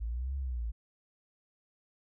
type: exponential two-way sweep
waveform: sine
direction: up then down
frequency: 54 to 69.3 to 54 Hz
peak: -32 dBFS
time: 0-0.72 s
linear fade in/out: 20 ms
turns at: 0.36 s
effects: none